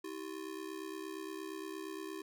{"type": "ring-modulated tone", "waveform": "square", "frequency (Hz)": 354.2, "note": "F4", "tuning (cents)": 24, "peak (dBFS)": -39, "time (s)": [0.04, 2.22], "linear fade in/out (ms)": 5, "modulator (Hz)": 34.3, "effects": []}